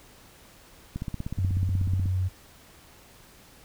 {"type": "click train", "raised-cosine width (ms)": 5, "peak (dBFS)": -19, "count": 19, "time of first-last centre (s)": [0.96, 2.058], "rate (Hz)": 16.4}
{"type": "tone", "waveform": "sine", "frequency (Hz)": 92.5, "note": "F#2", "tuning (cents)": 0, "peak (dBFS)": -23, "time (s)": [1.37, 2.29], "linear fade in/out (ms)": 20}
{"effects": ["pink hiss -53 dBFS RMS until 3.64 s"]}